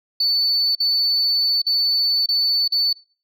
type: tone with dropouts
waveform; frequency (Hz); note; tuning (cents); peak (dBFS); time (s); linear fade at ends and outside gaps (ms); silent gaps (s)
sine; 4492; C#8; +22; -14; 0.2-2.93; 5; 0.752-0.801 / 1.619-1.665 / 2.261-2.287 / 2.679-2.721
effects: noise-tail reverb RT60 0.4 s tail -25 dB re dry + tanh soft clip ceiling -13 dBFS